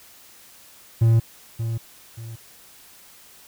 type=tone with echo; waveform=triangle; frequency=114.1 Hz; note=A#2; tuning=37 cents flat; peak=-11 dBFS; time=1.01-1.2 s; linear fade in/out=10 ms; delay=580 ms; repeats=2; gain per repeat=-10 dB; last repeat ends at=2.36 s; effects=white hiss -49 dBFS RMS until 3.47 s